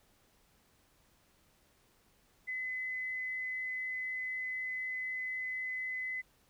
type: tone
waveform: sine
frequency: 2024 Hz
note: B6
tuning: 42 cents sharp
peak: -35 dBFS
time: 2.47-6.22 s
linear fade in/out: 20 ms
effects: pink hiss -69 dBFS RMS until 6.49 s